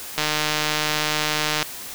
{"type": "click train", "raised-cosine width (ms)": 0.2, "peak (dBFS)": -4, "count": 221, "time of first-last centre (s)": [0.18, 1.627], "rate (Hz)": 152, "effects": ["white hiss -35 dBFS RMS until 1.94 s"]}